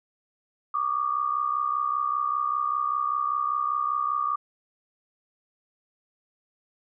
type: tone pair together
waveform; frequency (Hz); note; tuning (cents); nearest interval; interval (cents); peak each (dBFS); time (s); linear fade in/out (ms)
sine; 1145.9 / 1211; D6 / D#6; -43 / -47; minor second; 96; -27 / -26; 0.74-4.36; 5
effects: none